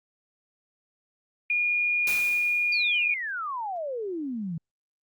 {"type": "tone", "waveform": "sine", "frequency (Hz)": 2433, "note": "D#7", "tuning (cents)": -39, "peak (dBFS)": -22, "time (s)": [1.5, 3.14], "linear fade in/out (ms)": 2}
{"type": "noise with exponential decay", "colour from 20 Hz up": "white", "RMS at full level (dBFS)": -32, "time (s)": [2.07, 2.99], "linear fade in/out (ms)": 2, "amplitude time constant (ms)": 200}
{"type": "exponential sweep", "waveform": "sine", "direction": "down", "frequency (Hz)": [4757, 155.56], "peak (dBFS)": -29, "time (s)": [2.72, 4.58], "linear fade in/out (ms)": 5}
{"effects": ["Opus 32 kbps"]}